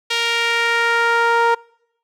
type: tone with band-pass filter sweep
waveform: sawtooth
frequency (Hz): 466.2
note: A#4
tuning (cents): 0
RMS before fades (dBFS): -17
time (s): 0.1-1.55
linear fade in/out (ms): 10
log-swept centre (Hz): 3300 to 960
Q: 1.6
effects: noise-tail reverb RT60 0.8 s tail -26 dB re dry